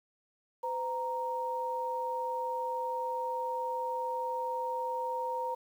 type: tone pair together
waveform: sine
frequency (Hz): 508.9 / 932.3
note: C5 / A#5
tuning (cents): -48 / 0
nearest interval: minor seventh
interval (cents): 1048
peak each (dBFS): -36 / -33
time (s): 0.63-5.55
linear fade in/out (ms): 10
effects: 10-bit